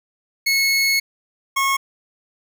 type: tone pair in turn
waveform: 25% pulse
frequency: 2188 / 1091.1 Hz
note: C#7 / C#6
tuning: -23 / -28 cents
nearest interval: octave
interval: 1205 cents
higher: first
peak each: -12 / -13 dBFS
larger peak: first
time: 0.46-1 / 1.56-1.77 s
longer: first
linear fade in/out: 10 ms
effects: none